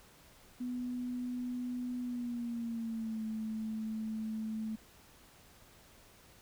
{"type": "tone with pitch glide", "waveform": "sine", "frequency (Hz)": [247.5, 219.2], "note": ["B3", "A3"], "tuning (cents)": [4, -6], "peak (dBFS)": -35, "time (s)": [0.6, 4.76], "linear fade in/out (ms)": 10, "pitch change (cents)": -210, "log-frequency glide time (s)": [2, 3.23], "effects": ["pink hiss -60 dBFS RMS until 6.41 s"]}